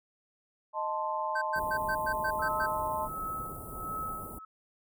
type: chord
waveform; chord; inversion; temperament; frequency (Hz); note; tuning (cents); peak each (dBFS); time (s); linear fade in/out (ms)
sine; A diminished; second; equal; 622.3 / 880 / 1046.5; Eb5 / A5 / C6; 0 / 0 / 0; -36 / -33 / -34; 0.73-3.09; 50
type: tone bursts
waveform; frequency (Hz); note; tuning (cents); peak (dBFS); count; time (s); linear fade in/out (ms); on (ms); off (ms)
triangle; 1547; G6; -23; -28; 8; 1.35-2.664; 10; 68; 110
type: band-stop noise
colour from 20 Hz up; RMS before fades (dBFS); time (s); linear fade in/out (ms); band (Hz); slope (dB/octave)
pink; -43; 1.55-4.39; 10; 870 to 9200; 48
type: tone with tremolo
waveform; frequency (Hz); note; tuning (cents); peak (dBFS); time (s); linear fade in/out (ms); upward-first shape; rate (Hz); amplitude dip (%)
sine; 1294; E6; -32; -33; 2.39-4.45; 5; sine; 1.4; 80
effects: none